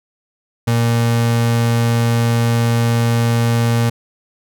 35% pulse tone, 117 Hz, A#2, 7 cents sharp, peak -11 dBFS, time 0.67-3.9 s, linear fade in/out 10 ms, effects none

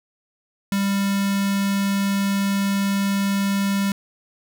square tone with notch filter, 198.1 Hz, G3, 18 cents sharp, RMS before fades -21 dBFS, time 0.72-3.92 s, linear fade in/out 2 ms, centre 490 Hz, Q 0.66, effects none

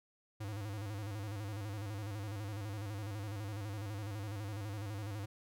square tone with vibrato, 103.2 Hz, G#2, 10 cents flat, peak -40 dBFS, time 0.4-5.26 s, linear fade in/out 10 ms, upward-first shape square, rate 12 Hz, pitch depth 84 cents each way, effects none

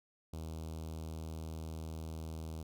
sawtooth tone with notch filter, 79.9 Hz, D#2, 47 cents sharp, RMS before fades -43 dBFS, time 0.33-2.63 s, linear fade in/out 5 ms, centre 1800 Hz, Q 0.62, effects none

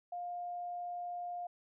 sine tone, 706 Hz, F5, 19 cents sharp, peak -38 dBFS, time 0.12-1.47 s, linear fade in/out 5 ms, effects none

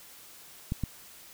clicks, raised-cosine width 5 ms, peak -17 dBFS, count 2, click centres 0.721 / 0.837 s, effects white hiss -51 dBFS RMS until 1.33 s

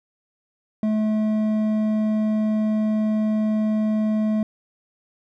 triangle tone with hard clipping, 215.5 Hz, A3, 36 cents flat, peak -20 dBFS, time 0.83-4.43 s, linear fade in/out 2 ms, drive 10 dB, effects none

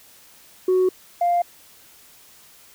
sine tone pair in turn, 370 / 698.5 Hz, F#4 / F5, 0 / 0 cents, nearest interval major seventh, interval 1100 cents, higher second, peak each -13 / -15 dBFS, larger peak first, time 0.68-0.89 / 1.21-1.42 s, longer neither, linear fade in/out 5 ms, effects tanh soft clip ceiling -13 dBFS + white hiss -50 dBFS RMS until 2.74 s

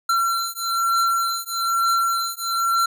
square beating tone pair, 1360 / 1361.1 Hz, F6 / F6, -46 / -45 cents, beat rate 1.1 Hz, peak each -23 dBFS, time 0.09-2.86 s, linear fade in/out 5 ms, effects none

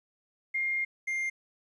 sine / triangle tone pair in turn, 2121 / 2110 Hz, C7 / C7, +23 / +14 cents, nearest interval unison, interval 9 cents, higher first, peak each -27 dBFS, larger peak neither, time 0.54-0.85 / 1.07-1.3 s, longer first, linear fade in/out 10 ms, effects resampled to 24000 Hz + 11-bit

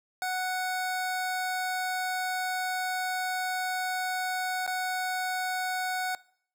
25% pulse tone with dropouts, 740 Hz, F#5, in tune, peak -25 dBFS, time 0.22-6.15 s, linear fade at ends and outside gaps 1 ms, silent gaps 4.665-4.676 s, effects noise-tail reverb RT60 0.6 s tail -22 dB re dry

